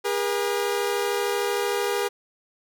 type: tone pair together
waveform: sawtooth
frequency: 406.2 / 479.4 Hz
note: G#4 / A#4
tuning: -38 / +48 cents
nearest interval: minor third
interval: 286 cents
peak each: -21 / -23 dBFS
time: 0.04-2.09 s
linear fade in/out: 20 ms
effects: none